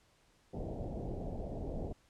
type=low-pass noise; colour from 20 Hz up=pink; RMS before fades=-40 dBFS; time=0.53-1.93 s; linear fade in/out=10 ms; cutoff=740 Hz; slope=48 dB/octave; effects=pink hiss -69 dBFS RMS until 2.09 s + low-pass 9000 Hz 12 dB/octave